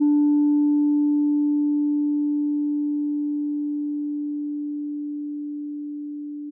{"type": "tone with level ramp", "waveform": "sine", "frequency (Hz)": 293.7, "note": "D4", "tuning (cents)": 0, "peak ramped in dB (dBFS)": [-13, -30], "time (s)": [0, 6.51], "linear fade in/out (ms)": 20, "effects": ["tanh soft clip ceiling -12 dBFS"]}